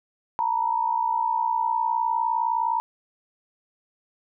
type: tone pair together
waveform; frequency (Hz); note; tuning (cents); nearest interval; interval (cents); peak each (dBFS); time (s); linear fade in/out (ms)
sine; 902 / 961.7; A5 / B5; +43 / -46; minor second; 111; -24; 0.39-2.8; 0
effects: none